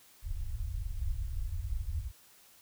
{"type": "low-pass noise", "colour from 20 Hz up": "pink", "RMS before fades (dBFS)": -35, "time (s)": [0.22, 2.12], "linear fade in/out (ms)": 50, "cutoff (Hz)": 100, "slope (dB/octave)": 48, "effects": ["white hiss -60 dBFS RMS until 2.61 s"]}